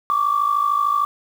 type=tone pair together; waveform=sine; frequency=1118.7 / 1172 Hz; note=C#6 / D6; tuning=+15 / -4 cents; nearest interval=minor second; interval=81 cents; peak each=-20 / -17 dBFS; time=0.1-1.05 s; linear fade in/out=0 ms; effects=tanh soft clip ceiling -9 dBFS + 7-bit